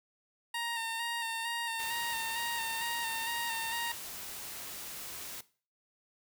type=tone with vibrato; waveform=15% pulse; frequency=923 Hz; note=A#5; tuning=17 cents flat; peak=-27 dBFS; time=0.54-3.92 s; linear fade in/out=5 ms; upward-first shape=square; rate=2.2 Hz; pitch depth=25 cents each way
type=noise; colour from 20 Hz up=white; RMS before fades=-43 dBFS; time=1.79-5.41 s; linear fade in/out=5 ms
effects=noise-tail reverb RT60 0.4 s tail -18 dB re dry